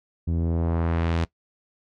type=tone with low-pass filter sweep; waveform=sawtooth; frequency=83.3 Hz; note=E2; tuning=19 cents sharp; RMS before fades=-24 dBFS; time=0.27-1.25 s; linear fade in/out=10 ms; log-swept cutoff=220 to 5100 Hz; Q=0.85; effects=noise-tail reverb RT60 0.1 s tail -20 dB re dry